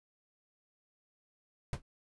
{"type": "noise with exponential decay", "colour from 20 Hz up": "brown", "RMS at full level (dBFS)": -26, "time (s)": [1.73, 1.82], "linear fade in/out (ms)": 2, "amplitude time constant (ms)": 18, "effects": ["resampled to 24000 Hz"]}